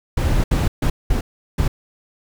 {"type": "noise bursts at uneven times", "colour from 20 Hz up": "brown", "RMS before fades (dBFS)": -17, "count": 5, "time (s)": [[0.17, 0.44], [0.51, 0.68], [0.82, 0.9], [1.1, 1.21], [1.58, 1.68]], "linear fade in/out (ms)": 5, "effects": []}